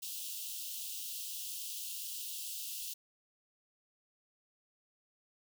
white high-pass noise, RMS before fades -42 dBFS, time 0.02-2.94 s, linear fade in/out 10 ms, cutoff 2700 Hz, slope 96 dB/octave, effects none

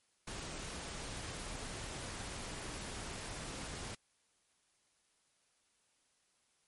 pink noise, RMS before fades -44 dBFS, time 0.27-3.95 s, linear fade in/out 5 ms, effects white hiss -75 dBFS RMS until 6.67 s + MP3 48 kbps

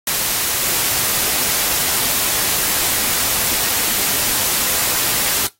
white noise, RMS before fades -18 dBFS, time 0.07-5.47 s, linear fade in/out 2 ms, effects noise-tail reverb RT60 0.2 s tail -19 dB re dry + AAC 48 kbps

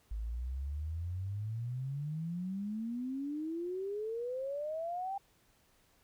sine exponential sweep, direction up, 51.91 to 800 Hz, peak -35 dBFS, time 0.11-5.18 s, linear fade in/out 5 ms, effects pink hiss -69 dBFS RMS until 6.03 s

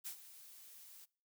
blue noise with ADSR envelope, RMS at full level -43 dBFS, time 0.04-1.06 s, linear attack 28 ms, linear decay 89 ms, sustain -14 dB, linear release 22 ms, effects noise-tail reverb RT60 0.5 s tail -25 dB re dry

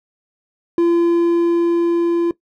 triangle tone with level ramp, 341.1 Hz, F4, 41 cents flat, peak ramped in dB -9 to -12 dBFS, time 0.78-2.31 s, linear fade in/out 2 ms, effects noise-tail reverb RT60 0.1 s tail -18 dB re dry

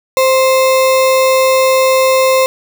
sine tone with sample-and-hold, 523.3 Hz, C5, in tune, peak -7 dBFS, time 0.17-2.46 s, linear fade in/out 0 ms, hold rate 1575 Hz, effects none

